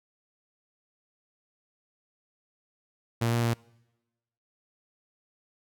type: tone with pitch steps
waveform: sawtooth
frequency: 116.3 / 118 / 116.8 Hz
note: A#2 / A#2 / A#2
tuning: -4 / +22 / +4 cents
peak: -20 dBFS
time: 3.21-3.54 s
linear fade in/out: 10 ms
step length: 110 ms
effects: noise-tail reverb RT60 1.0 s tail -25 dB re dry